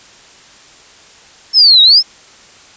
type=exponential two-way sweep; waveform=sine; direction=down then up; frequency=5390 to 3742 to 5390 Hz; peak=-3 dBFS; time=1.53-2.03 s; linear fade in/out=50 ms; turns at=1.82 s; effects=white hiss -41 dBFS RMS until 2.76 s + resampled to 16000 Hz